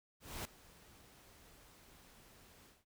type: noise with ADSR envelope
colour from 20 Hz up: pink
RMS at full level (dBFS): -42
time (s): 0.2-2.85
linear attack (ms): 250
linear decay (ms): 4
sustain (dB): -20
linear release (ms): 190
effects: none